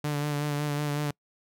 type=tone with vibrato; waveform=sawtooth; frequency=146.83 Hz; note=D3; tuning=in tune; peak=-23 dBFS; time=0.04-1.11 s; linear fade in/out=5 ms; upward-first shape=sine; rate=5.4 Hz; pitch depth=28 cents each way; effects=noise-tail reverb RT60 0.1 s tail -26 dB re dry